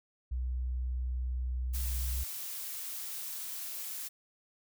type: tone with pitch glide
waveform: sine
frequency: 62.5 to 62.86 Hz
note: B1 to B1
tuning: +21 to +31 cents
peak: -31 dBFS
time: 0.31-2.24 s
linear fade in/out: 10 ms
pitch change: +10 cents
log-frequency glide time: 1.88-1.99 s
type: noise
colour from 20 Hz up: blue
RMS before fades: -40 dBFS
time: 1.73-4.09 s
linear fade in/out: 20 ms
effects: none